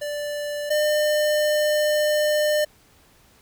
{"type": "tone pair in turn", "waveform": "square", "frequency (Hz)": [587.3, 602.4], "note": ["D5", "D5"], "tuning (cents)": [0, 44], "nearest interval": "unison", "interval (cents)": 44, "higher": "second", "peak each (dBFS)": [-27, -19], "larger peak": "second", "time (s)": [[0.01, 0.7], [0.7, 2.65]], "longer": "second", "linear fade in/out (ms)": 10, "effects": ["pink hiss -56 dBFS RMS until 3.41 s"]}